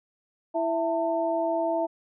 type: tone cluster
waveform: sine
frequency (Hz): 330.9 / 662 / 897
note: E4 / E5 / A5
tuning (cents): +7 / +7 / +33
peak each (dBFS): -30 / -25 / -31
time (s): 0.54-1.87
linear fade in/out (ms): 20
effects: none